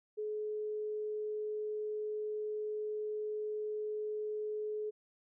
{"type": "tone", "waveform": "sine", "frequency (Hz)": 425.4, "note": "G#4", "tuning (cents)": 42, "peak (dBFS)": -35, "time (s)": [0.17, 4.91], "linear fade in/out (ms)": 20, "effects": []}